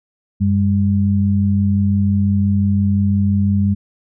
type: tone pair together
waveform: sine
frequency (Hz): 95 / 200.8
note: F#2 / G3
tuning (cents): +46 / +42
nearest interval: octave + minor second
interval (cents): 1296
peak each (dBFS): -15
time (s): 0.4-3.75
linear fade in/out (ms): 20
effects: none